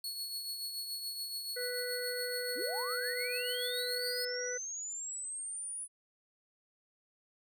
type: tone with tremolo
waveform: sawtooth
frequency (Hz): 4368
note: C#8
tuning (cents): -26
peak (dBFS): -33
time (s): 0.04-4.25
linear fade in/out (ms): 2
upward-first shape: triangle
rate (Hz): 7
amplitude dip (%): 50
type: harmonic tone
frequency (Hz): 493.9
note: B4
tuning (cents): 0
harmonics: 1 / 3 / 4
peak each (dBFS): -38 / -42 / -45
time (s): 1.56-4.58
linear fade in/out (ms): 10
type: linear sweep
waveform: sine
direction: up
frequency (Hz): 207.7 to 9956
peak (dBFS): -38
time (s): 2.55-5.88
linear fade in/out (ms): 50
effects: none